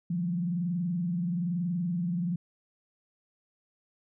sine tone with frequency modulation, 174.61 Hz, F3, in tune, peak -27 dBFS, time 0.1-2.36 s, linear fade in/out 5 ms, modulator 21.1 Hz, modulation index 0.57, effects none

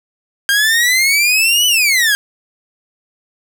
sawtooth exponential two-way sweep, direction up then down, 1596 to 3007 to 1596 Hz, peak -7 dBFS, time 0.49-2.15 s, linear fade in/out 0 ms, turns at 1.67 s, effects none

